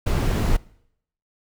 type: noise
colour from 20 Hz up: brown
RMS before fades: -20 dBFS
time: 0.06-0.57 s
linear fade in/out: 10 ms
effects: noise-tail reverb RT60 0.7 s tail -22 dB re dry